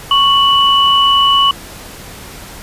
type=tone pair together; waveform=sine; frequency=1108.7 / 2960 Hz; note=C#6 / F#7; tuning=0 / 0 cents; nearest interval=octave + perfect fourth; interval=1700 cents; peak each=-10 dBFS; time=0.11-1.51 s; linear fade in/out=2 ms; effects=pink hiss -32 dBFS RMS until 2.62 s + resampled to 32000 Hz